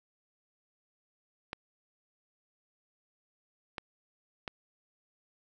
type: clicks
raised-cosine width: 0.3 ms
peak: -20 dBFS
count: 3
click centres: 1.531 / 3.782 / 4.478 s
effects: none